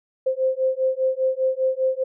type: beating tone pair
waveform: sine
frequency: 520 / 525 Hz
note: C5 / C5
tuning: -11 / +6 cents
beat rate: 5 Hz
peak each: -22 / -22 dBFS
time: 0.26-2.04 s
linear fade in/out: 10 ms
effects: none